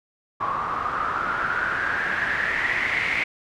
white noise with low-pass filter sweep, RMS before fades -25 dBFS, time 0.4-3.24 s, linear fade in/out 10 ms, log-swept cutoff 1100 to 2200 Hz, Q 7.7, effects none

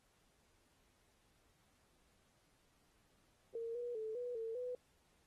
sine tone with pitch steps, 459.8 / 482.4 / 437.9 / 489.5 / 450.9 / 497.1 Hz, A#4 / B4 / A4 / B4 / A4 / B4, -24 / -41 / -8 / -15 / +42 / +11 cents, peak -40 dBFS, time 3.55-4.75 s, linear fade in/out 2 ms, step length 200 ms, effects pink hiss -75 dBFS RMS until 5.26 s + AAC 32 kbps

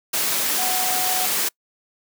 sine tone in noise, 740 Hz, F#5, in tune, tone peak -26 dBFS, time 0.58-1.26 s, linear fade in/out 10 ms, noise white, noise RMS -22 dBFS, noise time 0.13-1.49 s, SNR -7 dB, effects noise-tail reverb RT60 0.1 s tail -26 dB re dry + high-pass 200 Hz 12 dB/octave

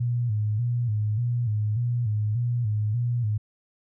sine tone with vibrato, 113.1 Hz, A2, 48 cents sharp, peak -22 dBFS, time 0-3.38 s, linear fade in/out 10 ms, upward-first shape square, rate 1.7 Hz, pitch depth 110 cents each way, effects none

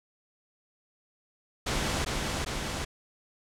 pink noise with echo, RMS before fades -29 dBFS, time 1.66-2.05 s, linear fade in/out 10 ms, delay 400 ms, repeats 2, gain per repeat -2 dB, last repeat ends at 2.85 s, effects low-pass 8000 Hz 12 dB/octave

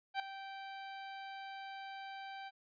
sawtooth tone with ADSR envelope, 780 Hz, G5, 9 cents flat, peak -28 dBFS, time 0.14-2.51 s, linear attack 57 ms, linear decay 4 ms, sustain -13 dB, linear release 36 ms, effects resampled to 11025 Hz

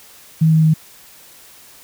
sine tone with pitch steps, 159.6 / 158.59 / 157.58 Hz, D#3 / D#3 / D#3, +44 / +33 / +22 cents, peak -9 dBFS, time 0.41-0.74 s, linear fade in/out 10 ms, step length 110 ms, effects white hiss -44 dBFS RMS until 1.83 s

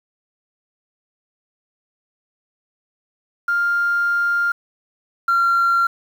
sine tone pair in turn, 1400 / 1376.7 Hz, F6 / F6, +4 / -25 cents, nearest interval unison, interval 29 cents, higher first, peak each -15 / -12 dBFS, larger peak second, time 3.48-4.52 / 5.28-5.87 s, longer first, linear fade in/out 5 ms, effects tanh soft clip ceiling -11 dBFS + 7-bit

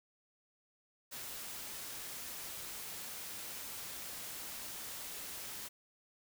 white noise, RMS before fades -45 dBFS, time 1.11-5.69 s, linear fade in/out 20 ms, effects none

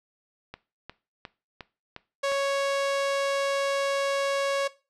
click train, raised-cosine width 0.3 ms, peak -22 dBFS, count 6, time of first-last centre 0.54-2.319 s, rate 2.81 Hz
sawtooth tone, 554.4 Hz, C#5, in tune, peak -20 dBFS, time 2.23-4.68 s, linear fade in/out 10 ms
effects noise-tail reverb RT60 0.3 s tail -18 dB re dry + low-pass 7000 Hz 12 dB/octave

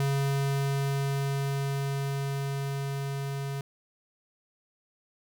square tone with level ramp, 138.59 Hz, C#3, in tune, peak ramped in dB -25 to -32 dBFS, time 0-3.61 s, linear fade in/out 2 ms, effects none

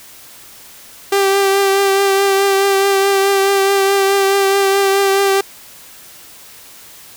sawtooth tone with vibrato, 393 Hz, G4, 4 cents sharp, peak -7 dBFS, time 1.12-5.41 s, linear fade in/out 5 ms, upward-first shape triangle, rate 4.7 Hz, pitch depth 26 cents each way, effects white hiss -39 dBFS RMS until 7.16 s

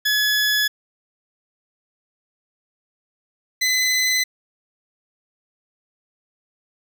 20% pulse tone pair in turn, 1700 / 2022 Hz, G#6 / B6, +40 / +40 cents, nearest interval minor third, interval 300 cents, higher second, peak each -12 dBFS, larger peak neither, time 0.05-0.68 / 3.61-4.24 s, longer neither, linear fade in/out 10 ms, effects none

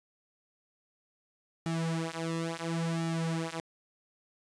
sawtooth tone with flanger, 164.9 Hz, E3, 1 cent sharp, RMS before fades -33 dBFS, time 1.66-3.6 s, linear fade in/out 0 ms, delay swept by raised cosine 1.9 to 7.4 ms, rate 0.72 Hz, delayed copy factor -1, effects resampled to 22050 Hz

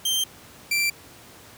sawtooth tone pair in turn, 3146 / 2351 Hz, G7 / D7, +6 / +1 cents, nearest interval perfect fourth, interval 505 cents, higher first, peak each -18 / -17 dBFS, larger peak second, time 0.05-0.24 / 0.71-0.9 s, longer neither, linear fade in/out 5 ms, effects pink hiss -47 dBFS RMS until 1.57 s + high-pass 80 Hz 12 dB/octave

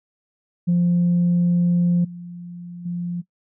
sine tone with level steps, 174.61 Hz, F3, in tune, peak -13 / -32 / -23 dBFS, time 0.67-3.22 s, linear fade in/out 20 ms, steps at 2.04 / 2.85 s, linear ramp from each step 10 ms, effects noise-tail reverb RT60 0.1 s tail -19 dB re dry + tanh soft clip ceiling -12 dBFS

